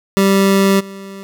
25% pulse tone with level steps, 195.4 Hz, G3, 5 cents flat, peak -6 / -26 dBFS, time 0.17-1.23 s, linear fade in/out 0 ms, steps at 0.79 s, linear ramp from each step 20 ms, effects 7-bit

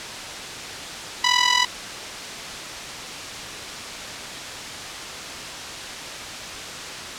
10% pulse tone with amplitude modulation, 987.8 Hz, B5, in tune, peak -4 dBFS, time 1.24-1.65 s, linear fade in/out 5 ms, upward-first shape sine, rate 42.1 Hz, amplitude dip 75%, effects white hiss -32 dBFS RMS until 7.18 s + low-pass 6000 Hz 12 dB/octave

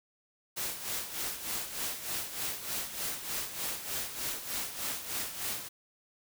white noise with tremolo, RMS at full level -34 dBFS, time 0.56-5.69 s, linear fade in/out 20 ms, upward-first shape sine, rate 3.3 Hz, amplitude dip 65%, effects none

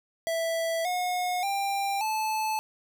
square tone with pitch steps, 659.3 / 723.1 / 793.2 / 870 Hz, E5 / F#5 / G5 / A5, 0 / -40 / +20 / -20 cents, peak -27 dBFS, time 0.27-2.59 s, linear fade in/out 0 ms, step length 580 ms, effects none

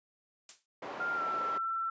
blue noise with exponential decay, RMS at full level -40 dBFS, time 0.49-0.66 s, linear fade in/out 2 ms, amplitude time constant 35 ms
white band-pass noise, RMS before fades -42 dBFS, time 0.82-1.58 s, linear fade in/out 5 ms, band 320 to 970 Hz, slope 12 dB/octave
sine tone with pitch glide, 1396.9 to 1341.5 Hz, F6 to E6, 0 to +30 cents, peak -31 dBFS, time 1-1.9 s, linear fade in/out 5 ms, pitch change -70 cents, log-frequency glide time 1.15-1.23 s
effects resampled to 16000 Hz

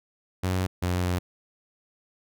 sawtooth tone pair in turn, 92.5 / 89.71 Hz, F#2 / F2, 0 / +47 cents, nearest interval minor second, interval 53 cents, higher first, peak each -20 dBFS, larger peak neither, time 0.43-0.67 / 0.82-1.19 s, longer second, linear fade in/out 10 ms, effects none

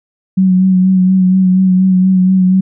sine tone with vibrato, 186.4 Hz, F#3, 13 cents sharp, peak -6 dBFS, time 0.37-2.61 s, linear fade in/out 10 ms, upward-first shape sine, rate 4.2 Hz, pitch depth 28 cents each way, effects none

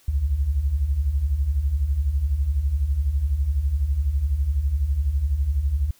sine beating tone pair, 61 / 73 Hz, B1 / D2, -21 / -10 cents, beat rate 12 Hz, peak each -26 / -20 dBFS, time 0.08-5.91 s, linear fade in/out 5 ms, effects white hiss -57 dBFS RMS until 5.99 s

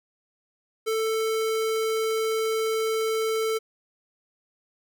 square tone, 442.8 Hz, A4, 11 cents sharp, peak -24 dBFS, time 0.86-3.59 s, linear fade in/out 20 ms, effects none

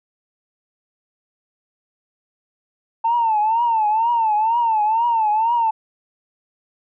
sine tone with vibrato, 895 Hz, A5, 29 cents sharp, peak -14 dBFS, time 3.04-5.71 s, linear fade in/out 10 ms, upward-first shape triangle, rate 2.1 Hz, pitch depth 130 cents each way, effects tanh soft clip ceiling -10 dBFS

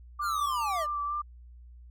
sine tone with vibrato, 1174.7 Hz, D6, in tune, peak -29 dBFS, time 0.19-1.22 s, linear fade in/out 10 ms, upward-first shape sine, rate 3.3 Hz, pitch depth 24 cents each way
square linear sweep, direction down, 1466 to 570 Hz, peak -32 dBFS, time 0.21-0.87 s, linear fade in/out 50 ms
effects added 60 Hz sine -47 dBFS peak until 1.9 s

